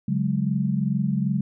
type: chord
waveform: sine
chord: C# suspended fourth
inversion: none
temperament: equal with one note detuned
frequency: 141.34 / 185 / 207.7 Hz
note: C#3 / F#3 / G#3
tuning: +34 / 0 / 0 cents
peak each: -25 dBFS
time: 0.08-1.41 s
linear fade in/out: 5 ms
effects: none